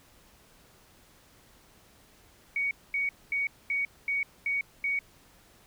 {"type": "tone bursts", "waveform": "sine", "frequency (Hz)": 2241, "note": "C#7", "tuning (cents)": 18, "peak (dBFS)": -26, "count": 7, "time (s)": [2.56, 4.99], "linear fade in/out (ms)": 2, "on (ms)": 150, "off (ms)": 230, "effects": ["pink hiss -59 dBFS RMS until 5.66 s"]}